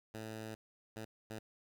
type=tone bursts at uneven times; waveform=10% pulse; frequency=110 Hz; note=A2; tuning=in tune; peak=-35 dBFS; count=3; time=0.14-0.55 / 0.96-1.05 / 1.3-1.39 s; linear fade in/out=5 ms; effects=12-bit